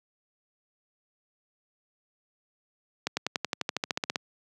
accelerating click train, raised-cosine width 0.2 ms, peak -10 dBFS, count 15, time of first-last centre 3.07-4.158 s, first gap 100 ms, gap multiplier 0.96, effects high-pass 150 Hz 12 dB/octave

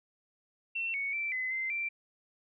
sine tone with pitch steps, 2704 / 2222 / 2337 / 2030 / 2075 / 2352 Hz, E7 / C#7 / D7 / B6 / C7 / D7, +43 / +4 / -9 / +47 / -15 / +2 cents, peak -31 dBFS, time 0.75-1.89 s, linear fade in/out 10 ms, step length 190 ms, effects none

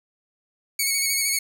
10% pulse tone with vibrato, 2217 Hz, C#7, in tune, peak -12 dBFS, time 0.79-1.39 s, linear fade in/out 5 ms, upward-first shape square, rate 13 Hz, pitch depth 25 cents each way, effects none

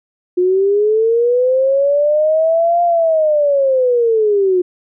sine linear two-way sweep, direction up then down, 355.2 to 698.5 to 355.2 Hz, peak -10 dBFS, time 0.37-4.62 s, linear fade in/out 10 ms, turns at 2.83 s, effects none

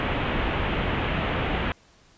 pink low-pass noise, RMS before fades -26 dBFS, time 0-1.72 s, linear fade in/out 0 ms, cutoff 3200 Hz, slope 48 dB/octave, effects pink hiss -57 dBFS RMS until 2.17 s + resampled to 16000 Hz

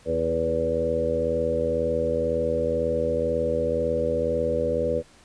harmonic tone with a mistuned harmonic, 82 Hz, E2, 9 cents flat, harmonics 1 / 2 / 3 / 4 / 5 / 6 / 7, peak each -33 / -35 / -33 / -35 / -33 / -24 / -28 dBFS, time 0.05-5.03 s, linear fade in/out 50 ms, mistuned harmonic 5, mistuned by +24 cents, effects pink hiss -54 dBFS RMS until 5.24 s + resampled to 22050 Hz

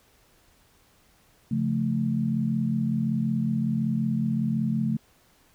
sine chord, Db augmented, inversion none, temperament equal, 138.59 / 174.61 / 220 Hz, Db3 / F3 / A3, 0 / 0 / 0 cents, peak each -28 / -30 / -25 dBFS, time 1.51-4.97 s, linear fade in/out 5 ms, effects pink hiss -61 dBFS RMS until 5.54 s

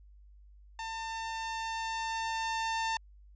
sawtooth tone with level ramp, 899 Hz, A5, 37 cents sharp, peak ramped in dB -33 to -26 dBFS, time 0.79-2.97 s, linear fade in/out 2 ms, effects added 50 Hz sine -53 dBFS peak until 3.35 s + resampled to 16000 Hz

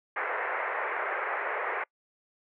white band-pass noise, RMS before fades -32 dBFS, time 0.16-1.84 s, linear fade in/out 5 ms, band 400 to 2100 Hz, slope 48 dB/octave, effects noise-tail reverb RT60 0.1 s tail -26 dB re dry

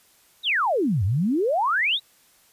sine exponential two-way sweep, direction down then up, 4000 to 87.9 to 4000 Hz, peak -19 dBFS, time 0.43-2 s, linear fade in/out 50 ms, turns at 1.04 s, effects white hiss -58 dBFS RMS until 2.52 s + resampled to 32000 Hz

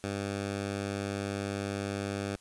10% pulse tone, 100 Hz, G2, 35 cents sharp, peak -24 dBFS, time 0.04-2.36 s, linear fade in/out 0 ms, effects white hiss -61 dBFS RMS until 2.4 s + resampled to 24000 Hz

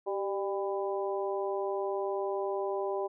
harmonic tone with a mistuned harmonic, 199.4 Hz, G3, 30 cents sharp, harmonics 2 / 3 / 4 / 5, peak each -32 / -36 / -38 / -40 dBFS, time 0.06-3.08 s, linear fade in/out 20 ms, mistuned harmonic 2, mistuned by -35 cents, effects none

